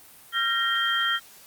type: tone cluster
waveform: sine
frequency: 1375 / 1584 / 1866 / 3178 Hz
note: F6 / G6 / A#6 / G7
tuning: -27 / +18 / +1 / +23 cents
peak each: -26 / -34 / -27 / -26 dBFS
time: 0.32-1.2 s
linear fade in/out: 50 ms
effects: white hiss -50 dBFS RMS until 1.46 s + Opus 32 kbps